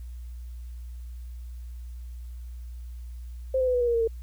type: tone with pitch steps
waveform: sine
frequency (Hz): 523.3 / 512.5 / 502 / 491.7 / 481.5 / 471.6 / 461.9 / 452.4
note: C5 / C5 / B4 / B4 / B4 / A#4 / A#4 / A4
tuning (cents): 0 / -36 / +28 / -8 / -44 / +20 / -16 / +48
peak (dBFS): -21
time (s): 3.54-4.076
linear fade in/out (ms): 5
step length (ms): 67
effects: added 60 Hz sine -36 dBFS peak until 4.22 s + white hiss -63 dBFS RMS until 4.22 s